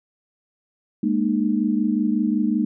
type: chord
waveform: sine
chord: Ab suspended second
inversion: none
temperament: equal with one note detuned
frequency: 207.7 / 233.1 / 304.5 Hz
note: Ab3 / Bb3 / Eb4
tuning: 0 / 0 / -37 cents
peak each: -22 / -22 / -23 dBFS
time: 1.03-2.65 s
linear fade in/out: 5 ms
effects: none